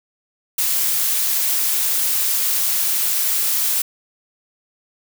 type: noise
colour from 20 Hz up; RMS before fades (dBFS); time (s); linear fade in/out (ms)
blue; -19; 0.58-3.82; 5
effects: none

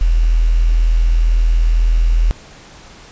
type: tone with quantisation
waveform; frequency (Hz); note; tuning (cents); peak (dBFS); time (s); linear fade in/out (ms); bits
sine; 41; E1; -9; -9; 0.01-2.31; 0; 6
effects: pink hiss -40 dBFS RMS until 3.11 s + resampled to 16000 Hz

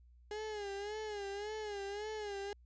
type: tone with vibrato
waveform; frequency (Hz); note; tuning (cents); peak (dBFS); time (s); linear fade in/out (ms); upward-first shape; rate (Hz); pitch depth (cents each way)
35% pulse; 414.2; G#4; -5; -38; 0.31-2.53; 2; sine; 1.8; 81
effects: added 60 Hz sine -59 dBFS peak until 2.65 s + resampled to 16000 Hz

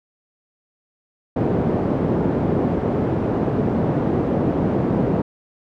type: band-pass noise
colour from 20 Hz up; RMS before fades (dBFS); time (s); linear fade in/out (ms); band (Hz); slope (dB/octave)
pink; -20; 1.36-5.22; 5; 150 to 490; 12
effects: none

